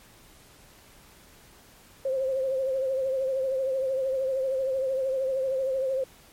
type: tone with vibrato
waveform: sine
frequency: 529 Hz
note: C5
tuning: 19 cents sharp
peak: -24 dBFS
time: 2.05-6.04 s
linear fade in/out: 5 ms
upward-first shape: triangle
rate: 13 Hz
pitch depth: 55 cents each way
effects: pink hiss -54 dBFS RMS until 6.32 s + MP3 64 kbps